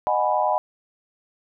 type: chord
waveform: sine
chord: G# minor seventh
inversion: second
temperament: equal with one note detuned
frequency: 615.8 / 740 / 830.6 / 987.8 Hz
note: D#5 / F#5 / G#5 / B5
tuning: -18 / 0 / 0 / 0 cents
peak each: -24 dBFS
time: 0.07-0.58 s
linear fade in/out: 0 ms
effects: none